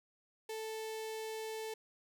sawtooth tone with notch filter, 440 Hz, A4, in tune, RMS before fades -42 dBFS, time 0.49-1.74 s, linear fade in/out 5 ms, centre 1300 Hz, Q 2, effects none

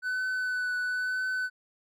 triangle tone with vibrato, 1500 Hz, F#6, 23 cents sharp, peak -26 dBFS, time 0.02-1.5 s, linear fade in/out 50 ms, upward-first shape triangle, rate 1 Hz, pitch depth 19 cents each way, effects none

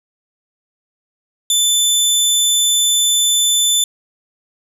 20% pulse tone, 3520 Hz, A7, in tune, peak -6 dBFS, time 1.5-3.84 s, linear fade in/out 2 ms, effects none

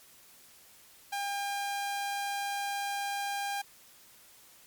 sawtooth tone, 803 Hz, G5, 41 cents sharp, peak -28 dBFS, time 1.12-3.62 s, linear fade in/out 10 ms, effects white hiss -57 dBFS RMS until 4.66 s + MP3 96 kbps

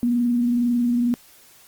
sine tone with frequency modulation, 240.7 Hz, B3, 44 cents flat, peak -17 dBFS, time 0.03-1.14 s, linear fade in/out 0 ms, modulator 22 Hz, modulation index 0.23, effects white hiss -51 dBFS RMS until 1.67 s + Opus 32 kbps

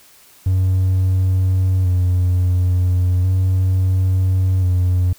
triangle tone with vibrato, 91.9 Hz, F#2, 11 cents flat, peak -10 dBFS, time 0.46-5.13 s, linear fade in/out 5 ms, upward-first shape square, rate 0.36 Hz, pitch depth 28 cents each way, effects tanh soft clip ceiling -7 dBFS + white hiss -48 dBFS RMS until 5.18 s

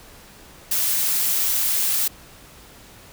blue noise, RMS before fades -21 dBFS, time 0.71-2.08 s, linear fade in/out 5 ms, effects pink hiss -46 dBFS RMS until 3.12 s

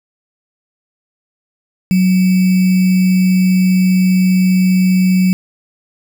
sine tone with sample-and-hold, 185 Hz, F#3, in tune, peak -8 dBFS, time 1.91-5.33 s, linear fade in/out 0 ms, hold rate 2450 Hz, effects none

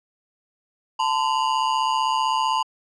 square ring-modulated tone, 955 Hz, A#5, 42 cents sharp, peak -17 dBFS, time 0.99-2.63 s, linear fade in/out 10 ms, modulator 67.8 Hz, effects low-pass 5000 Hz 12 dB/octave

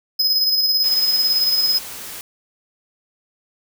square tone with tremolo, 5070 Hz, D#8, 32 cents sharp, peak -14 dBFS, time 0.19-1.79 s, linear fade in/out 10 ms, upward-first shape square, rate 18 Hz, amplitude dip 35%
white noise, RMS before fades -33 dBFS, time 0.84-2.21 s, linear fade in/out 0 ms
effects none

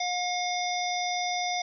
harmonic tone with a mistuned harmonic, 717 Hz, F5, 45 cents sharp, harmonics 1 / 3 / 5 / 7 / 8, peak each -29 / -34 / -36 / -37 / -38 dBFS, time 0-1.62 s, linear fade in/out 5 ms, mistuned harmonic 8, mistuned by +19 cents, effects none

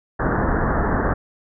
pink low-pass noise, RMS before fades -20 dBFS, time 0.19-1.14 s, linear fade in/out 10 ms, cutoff 1800 Hz, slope 96 dB/octave, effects none

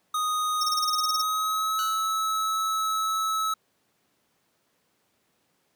square tone with pitch glide, 1244 to 1299.1 Hz, D#6 to E6, -1 to -26 cents, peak -25 dBFS, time 0.14-3.54 s, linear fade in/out 5 ms, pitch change +75 cents, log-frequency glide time 0.94-1.9 s
45% pulse tone bursts, 5500 Hz, F8, 27 cents flat, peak -25 dBFS, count 12, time 0.61-1.218 s, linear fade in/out 5 ms, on 25 ms, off 28 ms
15% pulse tone with exponential decay, 1480 Hz, F#6, in tune, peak -25 dBFS, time 1.79-2.23 s, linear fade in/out 0 ms, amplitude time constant 94 ms
effects pink hiss -70 dBFS RMS until 5.75 s + high-pass 150 Hz 12 dB/octave

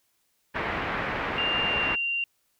white low-pass noise, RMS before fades -30 dBFS, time 0.54-1.96 s, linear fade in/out 20 ms, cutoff 2200 Hz, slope 24 dB/octave
sine tone with pitch glide, 2794 to 2771 Hz, F7 to F7, 0 to -14 cents, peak -25 dBFS, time 1.38-2.24 s, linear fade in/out 2 ms, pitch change -14 cents, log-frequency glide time 1.62-1.87 s
effects white hiss -71 dBFS RMS until 2.59 s

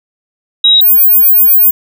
sine tone pair in turn, 3824 / 15296 Hz, A#7 / A#9, +43 / +43 cents, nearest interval 2 octaves, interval 2400 cents, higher second, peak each -3 dBFS, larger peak neither, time 0.64-0.81 / 0.81-1.71 s, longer second, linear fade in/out 5 ms, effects none

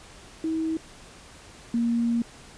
sine tone pair in turn, 321 / 234.2 Hz, E4 / A#3, -46 / +8 cents, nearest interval perfect fourth, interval 546 cents, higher first, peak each -24 / -21 dBFS, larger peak second, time 0.44-0.77 / 1.74-2.22 s, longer second, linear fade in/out 2 ms, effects pink hiss -48 dBFS RMS until 2.57 s + resampled to 22050 Hz

